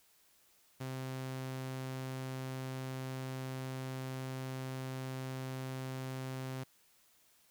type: tone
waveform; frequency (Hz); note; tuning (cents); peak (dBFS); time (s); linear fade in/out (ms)
sawtooth; 130.9; C3; +1; -35; 0.8-6.64; 10
effects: white hiss -68 dBFS RMS until 7.5 s